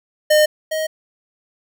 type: tone pair in turn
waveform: square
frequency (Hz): 609 / 628.7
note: D#5 / D#5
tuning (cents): -37 / +18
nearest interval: minor second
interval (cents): 55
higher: second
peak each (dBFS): -11 / -20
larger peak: first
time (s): 0.3-0.46 / 0.71-0.87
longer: neither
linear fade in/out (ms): 10
effects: none